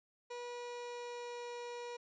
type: tone with pitch glide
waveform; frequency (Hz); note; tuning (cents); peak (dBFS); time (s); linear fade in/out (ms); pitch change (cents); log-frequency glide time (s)
30% pulse; 484.7 to 481.1; B4 to B4; -32 to -45; -40; 0.3-1.97; 10; -13; 0.45-1.51
effects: resampled to 16000 Hz